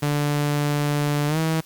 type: tone with pitch glide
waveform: sawtooth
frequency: 146.3 to 160.47 Hz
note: D3 to E3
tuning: -6 to -46 cents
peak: -16 dBFS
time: 0.02-1.61 s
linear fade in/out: 10 ms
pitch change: +160 cents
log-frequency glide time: 1.27-1.38 s
effects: white hiss -50 dBFS RMS until 1.65 s + Opus 48 kbps